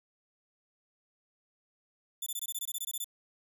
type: tone bursts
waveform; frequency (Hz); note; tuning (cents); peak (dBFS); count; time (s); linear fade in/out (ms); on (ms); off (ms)
5% pulse; 3516; A7; -2; -26; 13; 2.22-3.044; 5; 44; 21
effects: none